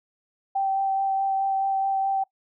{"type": "tone with vibrato", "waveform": "sine", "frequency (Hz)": 778, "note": "G5", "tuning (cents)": -13, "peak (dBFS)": -21, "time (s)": [0.55, 2.24], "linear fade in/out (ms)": 10, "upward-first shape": "sine", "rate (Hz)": 4.7, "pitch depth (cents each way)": 11, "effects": ["noise-tail reverb RT60 0.1 s tail -22 dB re dry"]}